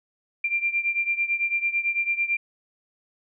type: beating tone pair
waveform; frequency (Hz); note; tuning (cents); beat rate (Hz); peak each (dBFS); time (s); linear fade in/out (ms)
sine; 2373 / 2382; D7 / D7; +17 / +24; 9; -24 / -27; 0.44-2.37; 5
effects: none